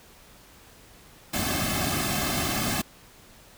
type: noise with comb filter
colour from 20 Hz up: pink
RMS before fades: -27 dBFS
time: 1.33-2.82 s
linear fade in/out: 10 ms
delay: 2.1 ms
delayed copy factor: -0.95
effects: pink hiss -52 dBFS RMS until 3.57 s